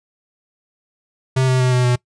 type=tone with pitch steps; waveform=square; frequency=130.81 / 128.93 / 127.09 / 125.26 / 123.47 Hz; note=C3 / C3 / C3 / B2 / B2; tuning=0 / -25 / -50 / +25 / 0 cents; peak=-14 dBFS; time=1.36-1.96 s; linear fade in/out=10 ms; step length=120 ms; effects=noise-tail reverb RT60 0.1 s tail -22 dB re dry + resampled to 22050 Hz